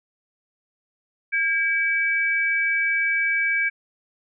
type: tone pair together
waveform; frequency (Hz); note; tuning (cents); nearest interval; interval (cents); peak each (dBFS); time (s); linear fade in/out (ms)
sine; 1618.4 / 2293; G#6 / D7; -45 / -42; tritone; 603; -23 / -21; 1.32-3.7; 20
effects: none